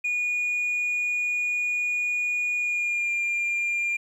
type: tone with pitch glide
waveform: sine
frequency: 2449 to 2397 Hz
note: D#7 to D7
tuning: -28 to +35 cents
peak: -21 dBFS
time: 0.04-3.97 s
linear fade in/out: 10 ms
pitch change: -37 cents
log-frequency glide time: 2.56-3.14 s
effects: tanh soft clip ceiling -22 dBFS + 10-bit